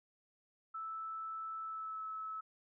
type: tone with pitch glide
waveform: sine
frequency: 1315 to 1299.9 Hz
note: E6 to E6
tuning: -5 to -25 cents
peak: -40 dBFS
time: 0.74-2.41 s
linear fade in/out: 10 ms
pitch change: -20 cents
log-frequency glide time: 1.62-2.04 s
effects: none